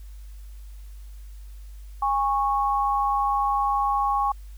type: tone pair together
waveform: sine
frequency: 817 / 1102.3 Hz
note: G#5 / C#6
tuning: -29 / -10 cents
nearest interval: perfect fourth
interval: 519 cents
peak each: -23 dBFS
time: 2.02-4.32 s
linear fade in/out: 5 ms
effects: added 50 Hz sine -38 dBFS peak until 4.57 s + white hiss -59 dBFS RMS until 4.57 s